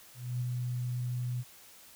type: tone with ADSR envelope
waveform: sine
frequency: 123.47 Hz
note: B2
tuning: in tune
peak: -29 dBFS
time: 0.14-1.44 s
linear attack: 270 ms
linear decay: 15 ms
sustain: -2 dB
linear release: 42 ms
effects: white hiss -55 dBFS RMS until 1.95 s

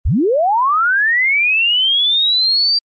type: linear sweep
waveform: sine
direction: up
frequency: 34.65 to 4719 Hz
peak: -11 dBFS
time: 0.05-2.79 s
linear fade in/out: 10 ms
effects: Opus 32 kbps

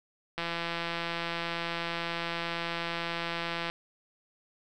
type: click train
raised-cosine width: 0.3 ms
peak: -17 dBFS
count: 562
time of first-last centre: 0.38-3.7 s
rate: 169 Hz
effects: none

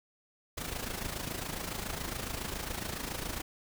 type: noise with amplitude modulation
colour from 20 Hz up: pink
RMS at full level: -35 dBFS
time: 0.57-3.42 s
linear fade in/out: 10 ms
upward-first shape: sine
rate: 27.2 Hz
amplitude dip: 65%
effects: none

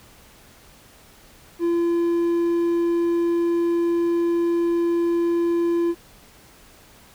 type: tone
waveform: triangle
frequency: 341 Hz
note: F4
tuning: 41 cents flat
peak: -16 dBFS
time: 1.59-5.95 s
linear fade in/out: 50 ms
effects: pink hiss -50 dBFS RMS until 7.14 s

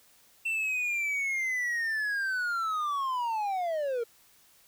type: linear sweep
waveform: triangle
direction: down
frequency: 2700 to 452.1 Hz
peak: -26 dBFS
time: 0.45-4.04 s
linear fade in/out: 10 ms
effects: white hiss -61 dBFS RMS until 4.67 s

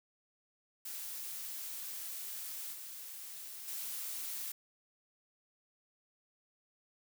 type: noise with level steps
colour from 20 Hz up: blue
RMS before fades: -43 / -47 / -41 dBFS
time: 0.85-4.52 s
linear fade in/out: 5 ms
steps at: 2.72 / 3.67 s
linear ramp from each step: 20 ms
effects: none

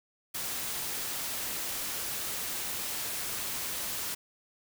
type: noise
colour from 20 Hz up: white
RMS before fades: -35 dBFS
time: 0.34-4.15 s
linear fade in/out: 10 ms
effects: none

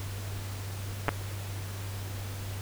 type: clicks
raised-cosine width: 0.5 ms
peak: -10 dBFS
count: 2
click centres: 1.083 / 1.09 s
effects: added 98 Hz sine -35 dBFS peak until 2.61 s + pink hiss -43 dBFS RMS until 2.61 s

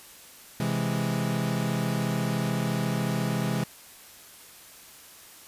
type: chord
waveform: 40% pulse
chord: C augmented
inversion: none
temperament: equal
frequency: 130.81 / 164.81 / 207.7 Hz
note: C3 / E3 / G#3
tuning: 0 / 0 / 0 cents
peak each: -29 dBFS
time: 0.6-3.64 s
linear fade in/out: 2 ms
effects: white hiss -49 dBFS RMS until 5.47 s + resampled to 32000 Hz

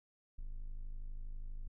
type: tone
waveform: triangle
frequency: 26.16 Hz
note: G#0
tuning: 14 cents sharp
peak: -38 dBFS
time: 0.38-1.68 s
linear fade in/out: 10 ms
effects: none

